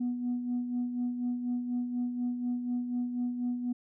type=tone with tremolo; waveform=sine; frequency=244.9 Hz; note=B3; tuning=14 cents flat; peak=-26 dBFS; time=0-3.73 s; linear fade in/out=10 ms; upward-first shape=sine; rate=4.1 Hz; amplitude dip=55%; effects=tanh soft clip ceiling -25 dBFS